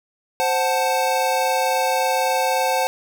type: chord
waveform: square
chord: F# diminished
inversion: second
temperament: equal with one note detuned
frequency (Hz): 523.3 / 742.1 / 880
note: C5 / F#5 / A5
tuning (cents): 0 / +5 / 0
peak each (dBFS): -23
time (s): 0.4-2.87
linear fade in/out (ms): 0
effects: none